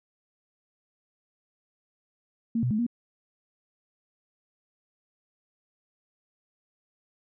sine tone with pitch steps, 229.5 / 124.1 / 214 / 238.1 Hz, A#3 / B2 / A3 / A#3, -27 / +9 / -48 / +37 cents, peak -23 dBFS, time 2.55-2.866 s, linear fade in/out 5 ms, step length 79 ms, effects none

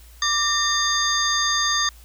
sine tone cluster, 1179 / 1825 / 3595 / 4792 / 6420 Hz, D6 / A#6 / A7 / D8 / G8, +6 / -37 / +36 / +34 / +40 cents, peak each -25 dBFS, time 0.22-1.89 s, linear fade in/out 2 ms, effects added 58 Hz sine -44 dBFS peak until 2.04 s + white hiss -52 dBFS RMS until 2.04 s

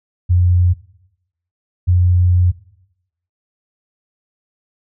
sine tone pair in turn, 89 / 89.39 Hz, F2 / F2, +33 / +41 cents, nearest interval unison, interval 8 cents, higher second, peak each -9 dBFS, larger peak neither, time 0.29-0.74 / 1.87-2.52 s, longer second, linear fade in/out 20 ms, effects noise-tail reverb RT60 0.8 s tail -17 dB re dry

